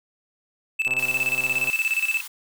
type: tone with tremolo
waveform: triangle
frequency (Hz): 2631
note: E7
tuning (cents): -4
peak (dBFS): -17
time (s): 0.79-2.21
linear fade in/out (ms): 10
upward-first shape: square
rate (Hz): 17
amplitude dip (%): 75
type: click train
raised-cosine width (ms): 1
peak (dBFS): -25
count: 107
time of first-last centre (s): 0.87-1.698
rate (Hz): 128
type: high-pass noise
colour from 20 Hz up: white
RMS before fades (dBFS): -37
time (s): 0.98-2.28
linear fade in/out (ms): 10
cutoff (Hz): 830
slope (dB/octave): 96
effects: none